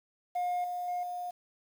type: tone with level steps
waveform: sine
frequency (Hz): 714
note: F5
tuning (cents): +38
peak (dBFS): -26 / -32 / -29 / -34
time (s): 0.35-1.31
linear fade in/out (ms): 10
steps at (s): 0.64 / 0.88 / 1.03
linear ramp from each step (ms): 2
effects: tanh soft clip ceiling -28 dBFS + 9-bit